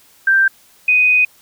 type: tone pair in turn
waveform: sine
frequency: 1572 / 2495 Hz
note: G6 / D#7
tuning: +4 / +4 cents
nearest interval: minor sixth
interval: 800 cents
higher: second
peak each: -9 dBFS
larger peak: neither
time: 0.27-0.48 / 0.88-1.25 s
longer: second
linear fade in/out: 5 ms
effects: white hiss -50 dBFS RMS until 1.41 s

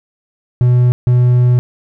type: tone pair in turn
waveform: triangle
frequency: 123.47 / 123.47 Hz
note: B2 / B2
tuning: 0 / 0 cents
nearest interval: unison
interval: 0 cents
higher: neither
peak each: -5 dBFS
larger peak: neither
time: 0.61-0.92 / 1.07-1.59 s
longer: second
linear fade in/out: 0 ms
effects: none

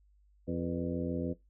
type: harmonic tone with a mistuned harmonic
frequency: 86.5 Hz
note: F2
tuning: 16 cents flat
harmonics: 1 / 2 / 3 / 4 / 5 / 6 / 7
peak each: -40 / -37 / -36 / -40 / -47 / -39 / -46 dBFS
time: 0.47-1.34 s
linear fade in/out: 20 ms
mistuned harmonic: 6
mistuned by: -72 cents
effects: noise-tail reverb RT60 0.2 s tail -20 dB re dry + added 50 Hz sine -62 dBFS peak until 1.49 s

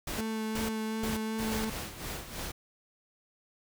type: noise bursts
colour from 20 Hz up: pink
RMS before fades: -36 dBFS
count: 4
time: 0.07-1.65 s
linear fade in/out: 5 ms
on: 140 ms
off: 340 ms
type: tone with vibrato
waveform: 35% pulse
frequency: 220 Hz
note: A3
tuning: in tune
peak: -30 dBFS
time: 0.18-1.7 s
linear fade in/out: 5 ms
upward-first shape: sine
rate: 2.7 Hz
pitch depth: 12 cents each way
type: noise with tremolo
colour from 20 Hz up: pink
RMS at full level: -37 dBFS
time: 1.38-2.52 s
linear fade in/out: 10 ms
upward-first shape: sine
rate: 3.1 Hz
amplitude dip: 65%
effects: none

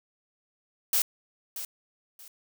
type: noise with echo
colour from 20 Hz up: blue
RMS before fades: -24 dBFS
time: 0.93-1.02 s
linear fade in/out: 2 ms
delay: 630 ms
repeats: 2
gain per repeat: -12 dB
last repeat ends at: 2.28 s
effects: none

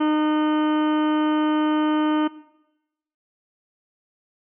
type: harmonic tone with a mistuned harmonic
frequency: 305.9 Hz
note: D#4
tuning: 29 cents flat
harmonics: 1 / 2 / 3 / 4 / 5 / 6 / 7 / 8 / 9 / 10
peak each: -18 / -31 / -28 / -31 / -37 / -43 / -44 / -45 / -47 / -39 dBFS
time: 0-2.28 s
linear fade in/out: 10 ms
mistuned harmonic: 5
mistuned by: -22 cents
effects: noise-tail reverb RT60 0.9 s tail -18 dB re dry

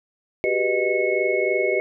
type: tone cluster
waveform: sine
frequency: 375.9 / 399.1 / 491.3 / 617 / 2191 Hz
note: F#4 / G4 / B4 / D#5 / C#7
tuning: +27 / +31 / -9 / -15 / -21 cents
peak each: -25 dBFS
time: 0.44-1.8 s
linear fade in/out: 0 ms
effects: none

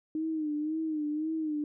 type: tone with vibrato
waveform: sine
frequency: 308.7 Hz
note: D#4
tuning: 14 cents flat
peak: -29 dBFS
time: 0.15-1.64 s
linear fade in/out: 2 ms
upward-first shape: sine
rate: 1.9 Hz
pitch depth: 68 cents each way
effects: none

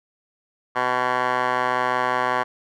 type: tone with band-pass filter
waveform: 10% pulse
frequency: 125.5 Hz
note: B2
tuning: 28 cents sharp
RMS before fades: -22 dBFS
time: 0.75-2.44 s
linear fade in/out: 20 ms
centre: 1200 Hz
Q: 9.2
effects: none

